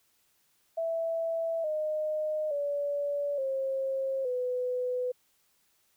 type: tone with pitch steps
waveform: sine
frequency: 659.3 / 615.1 / 574 / 535.5 / 499.7 Hz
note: E5 / D#5 / D5 / C5 / B4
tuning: 0 / -20 / -40 / +40 / +20 cents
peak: -28 dBFS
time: 0.77-5.12 s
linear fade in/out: 10 ms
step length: 870 ms
effects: white hiss -70 dBFS RMS until 5.96 s